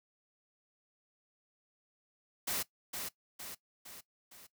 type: noise with echo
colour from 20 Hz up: white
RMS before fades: -35 dBFS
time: 2.47-2.63 s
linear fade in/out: 10 ms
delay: 460 ms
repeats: 4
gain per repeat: -5 dB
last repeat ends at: 4.47 s
effects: noise-tail reverb RT60 0.1 s tail -18 dB re dry